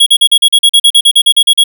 square tone bursts, 3322 Hz, G#7, in tune, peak -3 dBFS, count 16, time 0-1.639 s, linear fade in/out 10 ms, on 64 ms, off 41 ms, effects none

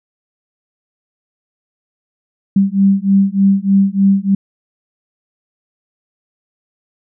sine beating tone pair, 194.5 / 197.8 Hz, G3 / G3, -13 / +16 cents, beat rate 3.3 Hz, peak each -12 dBFS, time 2.56-4.35 s, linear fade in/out 5 ms, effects none

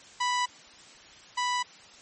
sawtooth tone pair in turn, 987.8 / 987.8 Hz, B5 / B5, 0 / 0 cents, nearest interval unison, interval 0 cents, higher neither, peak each -21 / -22 dBFS, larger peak first, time 0.2-0.46 / 1.37-1.63 s, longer neither, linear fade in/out 10 ms, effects white hiss -51 dBFS RMS until 2.01 s + MP3 32 kbps

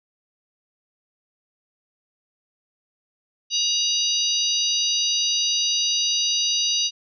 harmonic tone with a mistuned harmonic, 950 Hz, A#5, 33 cents sharp, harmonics 3 / 4 / 5 / 6, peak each -25 / -25 / -25 / -25 dBFS, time 3.5-6.91 s, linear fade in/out 50 ms, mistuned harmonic 6, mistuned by +70 cents, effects none

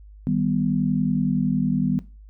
sine chord, Eb augmented, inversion none, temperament equal, 155.56 / 196 / 246.9 Hz, Eb3 / G3 / B3, 0 / 0 / 0 cents, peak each -24 / -24 / -23 dBFS, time 0.27-1.99 s, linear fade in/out 0 ms, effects noise-tail reverb RT60 0.3 s tail -17 dB re dry + added 51 Hz sine -42 dBFS peak until 2.29 s

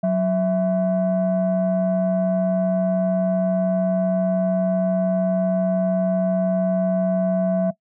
sine tone pair together, 185.01 / 659.3 Hz, F#3 / E5, 0 / 0 cents, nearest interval octave + minor seventh, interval 2200 cents, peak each -18 dBFS, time 0.03-7.71 s, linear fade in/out 10 ms, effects noise-tail reverb RT60 0.1 s tail -20 dB re dry + tanh soft clip ceiling -13 dBFS

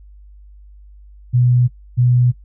sine tone pair in turn, 123.47 / 123.47 Hz, B2 / B2, 0 / 0 cents, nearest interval unison, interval 0 cents, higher neither, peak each -10 dBFS, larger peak neither, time 1.33-1.68 / 1.97-2.32 s, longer neither, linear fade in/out 20 ms, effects noise-tail reverb RT60 0.1 s tail -18 dB re dry + added 50 Hz sine -39 dBFS peak until 2.44 s

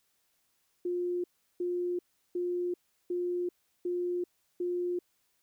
sine tone bursts, 354.3 Hz, F4, 25 cents sharp, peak -29 dBFS, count 6, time 0.85-4.99 s, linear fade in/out 5 ms, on 390 ms, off 360 ms, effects white hiss -74 dBFS RMS until 5.42 s

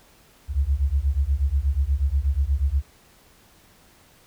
sine beating tone pair, 65.41 / 73.71 Hz, C2 / D2, 0 / +7 cents, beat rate 8.3 Hz, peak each -22 dBFS, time 0.48-2.83 s, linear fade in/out 50 ms, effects pink hiss -55 dBFS RMS until 4.26 s

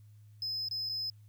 triangle tone with dropouts, 5100 Hz, D#8, 42 cents sharp, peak -32 dBFS, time 0.42-1.1 s, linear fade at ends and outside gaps 2 ms, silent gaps 0.686-0.711 / 0.891-0.895 s, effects added 105 Hz sine -53 dBFS peak until 1.28 s + white hiss -75 dBFS RMS until 1.28 s

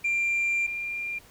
sine tone pair in turn, 2377 / 2391 Hz, D7 / D7, +20 / +30 cents, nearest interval unison, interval 10 cents, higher second, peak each -21 / -29 dBFS, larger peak first, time 0.04-0.67 / 0.67-1.19 s, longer first, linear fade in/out 10 ms, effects tanh soft clip ceiling -21 dBFS + pink hiss -54 dBFS RMS until 1.3 s

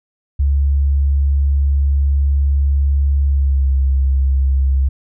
sine tone with pitch glide, 69.9 to 67.17 Hz, C#2 to C2, +15 to +46 cents, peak -11 dBFS, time 0.39-4.89 s, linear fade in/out 10 ms, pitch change -69 cents, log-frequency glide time 3.26-3.71 s, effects none

